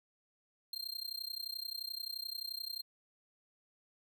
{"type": "tone with amplitude modulation", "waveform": "45% pulse", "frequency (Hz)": 4186, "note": "C8", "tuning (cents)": 0, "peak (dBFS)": -35, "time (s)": [0.73, 2.82], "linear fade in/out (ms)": 2, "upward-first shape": "sine", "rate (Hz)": 31.5, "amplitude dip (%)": 95, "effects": []}